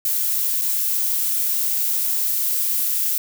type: noise with dropouts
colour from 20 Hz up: violet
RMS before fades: -21 dBFS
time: 0.05-3.18 s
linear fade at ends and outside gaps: 2 ms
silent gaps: 0.614-0.618 s
effects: none